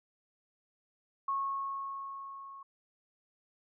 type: tone with level ramp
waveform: sine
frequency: 1096 Hz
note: C#6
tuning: 20 cents flat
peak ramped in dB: -29 to -46 dBFS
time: 1.28-2.63 s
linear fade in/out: 5 ms
effects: none